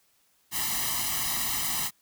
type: noise with comb filter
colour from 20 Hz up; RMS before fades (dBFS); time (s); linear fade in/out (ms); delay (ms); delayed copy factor
white; -29; 0.51-1.91; 50; 1; +0.95
effects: white hiss -67 dBFS RMS until 2.01 s